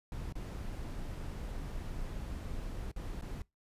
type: noise with dropouts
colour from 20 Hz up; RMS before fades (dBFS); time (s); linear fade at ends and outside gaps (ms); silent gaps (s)
brown; -40; 0.12-3.42; 1; 0.324-0.354 / 2.915-2.962 / 3.212-3.222
effects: noise-tail reverb RT60 0.2 s tail -23 dB re dry + resampled to 32000 Hz